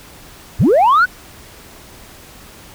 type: linear sweep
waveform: sine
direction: up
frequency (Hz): 58.6 to 1527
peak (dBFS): -6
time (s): 0.59-1.06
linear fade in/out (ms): 20
effects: tanh soft clip ceiling -6 dBFS + pink hiss -40 dBFS RMS until 2.74 s